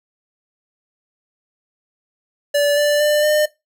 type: tone with pitch steps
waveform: square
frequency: 579 / 587.4 / 596 / 604.6 Hz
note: D5 / D5 / D5 / D#5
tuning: -25 / 0 / +25 / -50 cents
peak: -14 dBFS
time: 2.54-3.46 s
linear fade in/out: 10 ms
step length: 230 ms
effects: noise-tail reverb RT60 0.2 s tail -19 dB re dry